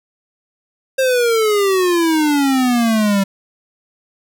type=exponential sweep; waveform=square; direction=down; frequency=535 to 193.4 Hz; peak=-13 dBFS; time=0.98-3.24 s; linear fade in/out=10 ms; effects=none